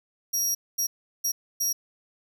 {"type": "tone bursts at uneven times", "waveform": "sawtooth", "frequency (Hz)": 5670, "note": "F8", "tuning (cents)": 25, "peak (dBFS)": -21, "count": 4, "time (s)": [[0.33, 0.55], [0.78, 0.87], [1.24, 1.32], [1.6, 1.73]], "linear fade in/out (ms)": 10, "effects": []}